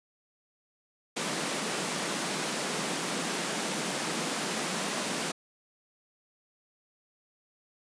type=high-pass noise; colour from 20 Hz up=pink; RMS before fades=-32 dBFS; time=1.16-5.32 s; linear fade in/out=10 ms; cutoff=160 Hz; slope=48 dB/octave; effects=resampled to 22050 Hz